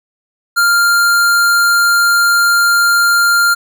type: tone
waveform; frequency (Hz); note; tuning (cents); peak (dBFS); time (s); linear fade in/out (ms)
square; 1396.9; F6; 0; -9; 0.56-3.55; 20
effects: none